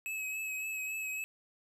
square tone with vibrato, 2571 Hz, E7, 44 cents flat, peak -36 dBFS, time 0.06-1.24 s, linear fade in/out 0 ms, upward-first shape triangle, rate 3.6 Hz, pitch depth 30 cents each way, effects none

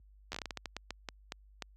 slowing click train, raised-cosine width 0.2 ms, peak -21 dBFS, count 15, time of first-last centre 0.32-1.623 s, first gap 11 ms, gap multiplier 1.29, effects added 50 Hz sine -48 dBFS peak until 1.76 s + high-pass 80 Hz 12 dB/octave

